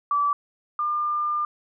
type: tone pair in turn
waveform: sine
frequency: 1156 / 1200.1 Hz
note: D6 / D6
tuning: -28 / +37 cents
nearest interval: minor second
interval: 65 cents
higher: second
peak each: -19 / -22 dBFS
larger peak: first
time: 0.11-0.33 / 0.79-1.45 s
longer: second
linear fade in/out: 2 ms
effects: none